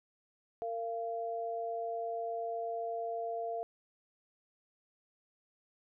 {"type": "tone pair together", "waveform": "sine", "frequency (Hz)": [458.1, 686.4], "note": ["A#4", "F5"], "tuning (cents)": [-30, -30], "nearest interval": "perfect fifth", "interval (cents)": 700, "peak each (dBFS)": [-39, -36], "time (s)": [0.62, 3.63], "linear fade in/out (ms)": 0, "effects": []}